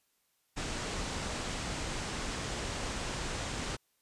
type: low-pass noise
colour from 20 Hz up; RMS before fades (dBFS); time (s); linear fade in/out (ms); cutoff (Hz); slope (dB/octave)
pink; -37; 0.56-3.77; 20; 8700; 48
effects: white hiss -75 dBFS RMS until 4.01 s + resampled to 32000 Hz